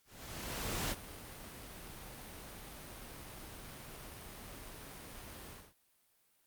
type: noise with ADSR envelope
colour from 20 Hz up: pink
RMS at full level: -36 dBFS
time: 0.05-5.74 s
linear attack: 870 ms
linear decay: 29 ms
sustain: -13 dB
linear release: 230 ms
effects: white hiss -73 dBFS RMS until 6.46 s + Opus 48 kbps